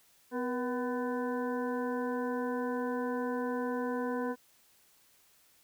harmonic tone with a mistuned harmonic, 251.1 Hz, B3, 29 cents sharp, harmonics 1 / 2 / 3 / 4 / 6 / 7, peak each -34 / -35 / -44 / -40 / -44 / -50 dBFS, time 0.31-4.36 s, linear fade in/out 50 ms, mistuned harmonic 2, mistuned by -62 cents, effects white hiss -65 dBFS RMS until 5.63 s

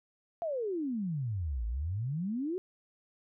sine exponential two-way sweep, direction down then up, 698.5 to 53.1 to 384.4 Hz, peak -31 dBFS, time 0.42-2.58 s, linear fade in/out 0 ms, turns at 1.66 s, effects none

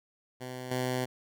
10% pulse tone with level steps, 127 Hz, B2, 49 cents sharp, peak -30 / -21 dBFS, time 0.4-1.06 s, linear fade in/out 20 ms, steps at 0.71 s, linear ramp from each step 5 ms, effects none

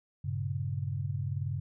sine chord, G diminished, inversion none, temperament equal, 98 / 116.54 / 138.59 Hz, G2 / Bb2 / Db3, 0 / 0 / 0 cents, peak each -34 / -39 / -34 dBFS, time 0.24-1.6 s, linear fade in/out 10 ms, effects none

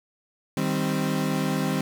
35% pulse chord, C minor, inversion first, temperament equal, 155.56 / 196 / 261.6 Hz, Eb3 / G3 / C4, 0 / 0 / 0 cents, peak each -26 dBFS, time 0.57-1.81 s, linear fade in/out 2 ms, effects 9-bit

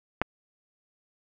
clicks, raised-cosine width 0.5 ms, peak -8 / -27 dBFS, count 2, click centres 0.216 / 0.22 s, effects none

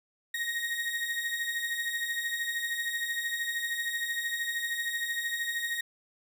35% pulse beating tone pair, 1864 / 1877 Hz, A#6 / A#6, -1 / +11 cents, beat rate 13 Hz, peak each -35 / -30 dBFS, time 0.34-5.81 s, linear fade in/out 5 ms, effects none

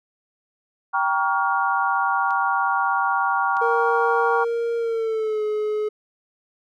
sine chord, G half-diminished seventh, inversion none, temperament just, 784 / 940.8 / 1128.9 / 1411.2 Hz, G5 / Bb5 / Db6 / F6, 0 / +16 / +31 / +18 cents, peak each -24 dBFS, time 0.93-4.45 s, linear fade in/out 20 ms
clicks, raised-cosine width 0.2 ms, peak -27 / -24 dBFS, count 2, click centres 2.307 / 3.569 s
triangle tone with pitch glide, 466.1 to 425 Hz, A#4 to G#4, 0 to +40 cents, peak -19 dBFS, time 3.61-5.89 s, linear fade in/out 10 ms, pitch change -160 cents, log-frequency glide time 4.77-5.43 s
effects none

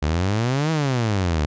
sawtooth exponential two-way sweep, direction up then down, 71.6 to 163.6 to 71.6 Hz, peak -15 dBFS, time 0.02-1.46 s, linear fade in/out 10 ms, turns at 0.71 s, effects resampled to 16000 Hz

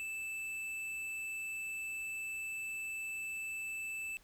triangle tone with tanh clipping, 2637 Hz, E7, in tune, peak -40 dBFS, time 0-4.17 s, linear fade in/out 0 ms, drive 15 dB, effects pink hiss -65 dBFS RMS until 4.23 s

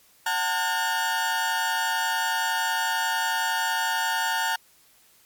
30% pulse tone cluster, 745 / 900 / 1439 / 1629 Hz, F#5 / A5 / F#6 / G#6, +12 / +39 / -49 / -34 cents, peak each -30 / -23 / -26 / -30 dBFS, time 0.26-4.56 s, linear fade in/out 5 ms, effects white hiss -58 dBFS RMS until 5.25 s + MP3 96 kbps

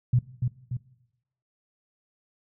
sine tone with echo, 123.47 Hz, B2, in tune, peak -17 dBFS, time 0.13-0.19 s, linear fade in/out 5 ms, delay 290 ms, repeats 2, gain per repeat -5 dB, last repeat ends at 0.77 s, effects noise-tail reverb RT60 0.9 s tail -19 dB re dry

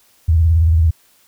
sine tone with vibrato, 81.6 Hz, E2, 17 cents flat, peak -9 dBFS, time 0.28-0.91 s, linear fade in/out 10 ms, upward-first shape sine, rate 18 Hz, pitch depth 110 cents each way, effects white hiss -54 dBFS RMS until 1.27 s

